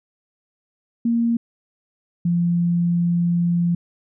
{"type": "tone pair in turn", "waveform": "sine", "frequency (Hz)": [233.1, 172.52], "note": ["A#3", "F3"], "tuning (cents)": [0, -21], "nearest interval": "perfect fourth", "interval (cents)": 521, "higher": "first", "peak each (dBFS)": -16, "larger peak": "neither", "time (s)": [[1.05, 1.37], [2.25, 3.75]], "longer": "second", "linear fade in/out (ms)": 5, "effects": []}